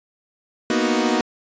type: chord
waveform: sawtooth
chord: B major seventh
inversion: third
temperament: equal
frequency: 233.1 / 246.9 / 311.1 / 370 Hz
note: A#3 / B3 / D#4 / F#4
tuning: 0 / 0 / 0 / 0 cents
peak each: -19 / -19 / -19 / -20 dBFS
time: 0.7-1.21 s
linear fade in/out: 2 ms
effects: resampled to 16000 Hz